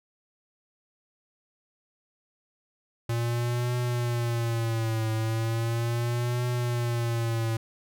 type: tone with vibrato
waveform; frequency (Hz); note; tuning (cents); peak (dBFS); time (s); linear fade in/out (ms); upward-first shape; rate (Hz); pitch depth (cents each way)
square; 116.54; A#2; 0; -26; 3.09-7.57; 5; triangle; 0.37; 95
effects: none